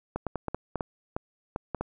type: clicks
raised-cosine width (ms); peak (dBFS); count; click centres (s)
1; -16; 11; 0.16 / 0.267 / 0.357 / 0.483 / 0.546 / 0.757 / 0.808 / 1.165 / 1.561 / 1.747 / 1.81
effects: none